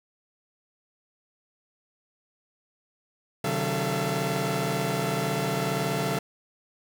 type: tone cluster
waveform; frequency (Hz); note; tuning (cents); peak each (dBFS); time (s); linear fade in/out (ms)
sawtooth; 132.8 / 153.4 / 188.1 / 438.3 / 680; C3 / D#3 / F#3 / A4 / F5; +26 / -24 / +29 / -7 / -46; -28; 3.44-6.19; 5
effects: none